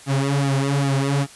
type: tone with flanger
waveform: sawtooth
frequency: 138.59 Hz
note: C#3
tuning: in tune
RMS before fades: -20 dBFS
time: 0.06-1.27 s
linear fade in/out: 50 ms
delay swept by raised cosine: 1.9 to 6 ms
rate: 2.5 Hz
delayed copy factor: -1
effects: white hiss -44 dBFS RMS until 1.35 s + resampled to 24000 Hz